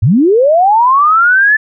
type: linear sweep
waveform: sine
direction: up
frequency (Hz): 84.9 to 1760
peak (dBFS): -5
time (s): 0.02-1.57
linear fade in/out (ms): 10
effects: none